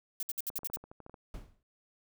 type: noise bursts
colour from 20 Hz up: violet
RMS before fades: -35 dBFS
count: 7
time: 0.2-0.762 s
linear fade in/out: 2 ms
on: 28 ms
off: 61 ms
type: clicks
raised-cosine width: 1 ms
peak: -35 dBFS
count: 11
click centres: 0.501 / 0.59 / 0.633 / 0.7 / 0.771 / 0.84 / 0.915 / 1.003 / 1.064 / 1.096 / 1.142 s
type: noise with exponential decay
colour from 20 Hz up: brown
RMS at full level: -39 dBFS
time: 1.34-1.63 s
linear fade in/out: 2 ms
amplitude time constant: 61 ms
effects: none